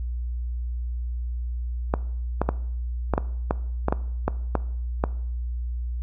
clicks, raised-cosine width 1 ms, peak -7 dBFS, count 11, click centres 1.939 / 2.416 / 2.49 / 3.137 / 3.179 / 3.509 / 3.884 / 3.925 / 4.28 / 4.553 / 5.039 s, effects noise-tail reverb RT60 0.7 s tail -19 dB re dry + added 60 Hz sine -26 dBFS peak until 6.02 s

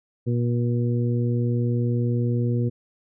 harmonic tone, 120 Hz, B2, 49 cents flat, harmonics 1 / 2 / 3 / 4, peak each -21 / -27 / -31 / -33 dBFS, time 0.26-2.7 s, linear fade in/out 20 ms, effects none

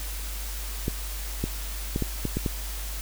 clicks, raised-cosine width 3 ms, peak -13 dBFS, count 7, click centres 0.881 / 1.44 / 1.961 / 2.023 / 2.253 / 2.37 / 2.462 s, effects added 50 Hz sine -32 dBFS peak until 3.01 s + white hiss -38 dBFS RMS until 3.01 s

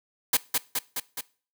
white noise with echo, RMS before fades -21 dBFS, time 0.33-0.37 s, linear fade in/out 5 ms, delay 210 ms, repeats 4, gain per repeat -3 dB, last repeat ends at 1.21 s, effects noise-tail reverb RT60 0.4 s tail -21 dB re dry + high-pass 150 Hz 12 dB/octave

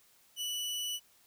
sawtooth tone with vibrato, 2960 Hz, F#7, in tune, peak -31 dBFS, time 0.36-1 s, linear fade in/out 50 ms, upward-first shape sine, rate 20 Hz, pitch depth 12 cents each way, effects white hiss -65 dBFS RMS until 1.26 s

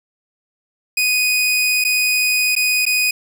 sawtooth tone with dropouts, 2489 Hz, D#7, in tune, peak -11 dBFS, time 0.97-3.11 s, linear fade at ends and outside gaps 5 ms, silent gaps 1.841-1.848 / 2.553-2.563 / 2.854-2.864 s, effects none

